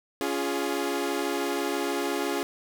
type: chord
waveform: sawtooth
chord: Db major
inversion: none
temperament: equal with one note detuned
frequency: 281.1 / 349.2 / 415.3 Hz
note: Db4 / F4 / Ab4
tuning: +24 / 0 / 0 cents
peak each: -27 dBFS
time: 0.21-2.43 s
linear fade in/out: 0 ms
effects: none